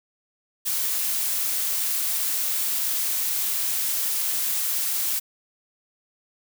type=noise; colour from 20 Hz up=blue; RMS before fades=-25 dBFS; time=0.65-5.2 s; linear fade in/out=20 ms; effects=none